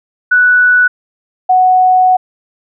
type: tone pair in turn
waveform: sine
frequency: 1480 / 740 Hz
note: F#6 / F#5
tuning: 0 / 0 cents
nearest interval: octave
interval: 1200 cents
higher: first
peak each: -5 dBFS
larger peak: neither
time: 0.31-0.88 / 1.49-2.17 s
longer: second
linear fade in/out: 10 ms
effects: none